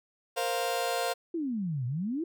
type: chord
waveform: sawtooth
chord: Bb suspended second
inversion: none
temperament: just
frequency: 466.2 / 524.4 / 699.2 Hz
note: Bb4 / C5 / F5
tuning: 0 / +4 / +2 cents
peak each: -30 / -29 / -27 dBFS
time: 0.36-1.14 s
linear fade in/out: 20 ms
type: exponential two-way sweep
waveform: sine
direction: down then up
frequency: 351.8 to 117.5 to 351.8 Hz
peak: -29 dBFS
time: 1.34-2.24 s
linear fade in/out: 5 ms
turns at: 1.86 s
effects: none